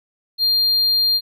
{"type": "tone", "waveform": "triangle", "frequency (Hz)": 4200, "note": "C8", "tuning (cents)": 6, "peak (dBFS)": -13, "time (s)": [0.38, 1.21], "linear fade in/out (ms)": 50, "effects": []}